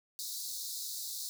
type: high-pass noise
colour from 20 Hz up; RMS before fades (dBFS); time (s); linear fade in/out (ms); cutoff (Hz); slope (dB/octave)
pink; -40; 0.19-1.29; 0; 3800; 96
effects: none